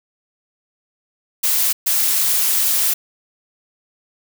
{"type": "noise bursts at uneven times", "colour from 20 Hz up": "blue", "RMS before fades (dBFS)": -17, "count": 2, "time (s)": [[1.43, 1.73], [1.86, 2.94]], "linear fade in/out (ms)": 10, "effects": []}